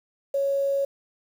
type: tone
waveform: sine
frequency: 554.4 Hz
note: C#5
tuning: in tune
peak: -21 dBFS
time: 0.34-0.85 s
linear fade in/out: 5 ms
effects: 8-bit